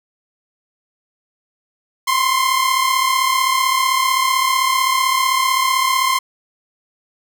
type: tone pair together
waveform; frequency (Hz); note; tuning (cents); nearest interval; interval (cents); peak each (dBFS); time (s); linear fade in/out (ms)
sawtooth; 1030 / 1065.7; C6 / C6; -28 / +31; minor second; 59; -14 / -13; 2.07-6.19; 10
effects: none